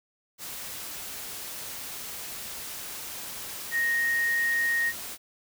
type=tone in noise; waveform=sine; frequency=1864.7 Hz; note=A#6; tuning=in tune; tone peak=-23 dBFS; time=3.71-4.93 s; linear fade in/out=50 ms; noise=white; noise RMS=-38 dBFS; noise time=0.38-5.18 s; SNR=+12 dB; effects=none